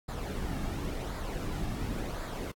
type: noise with flanger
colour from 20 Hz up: brown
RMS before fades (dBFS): -35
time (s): 0.08-2.52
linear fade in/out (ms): 10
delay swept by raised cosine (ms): 0.34 to 2.04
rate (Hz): 0.93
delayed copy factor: -0.5
effects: AAC 64 kbps